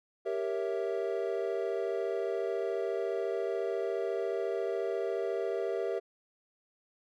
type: chord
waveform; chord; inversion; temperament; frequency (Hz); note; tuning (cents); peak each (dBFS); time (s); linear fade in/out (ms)
triangle; G diminished seventh; none; equal; 392 / 466.2 / 554.4 / 659.3; G4 / Bb4 / Db5 / Fb5; 0 / 0 / 0 / 0; -32 / -33 / -38 / -35; 0.25-6; 20
effects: none